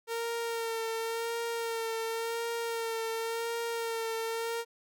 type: tone with vibrato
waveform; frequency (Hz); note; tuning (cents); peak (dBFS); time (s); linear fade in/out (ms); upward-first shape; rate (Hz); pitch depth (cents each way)
sawtooth; 458.3; A#4; -29; -28; 0.07-4.65; 50; sine; 0.92; 27
effects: none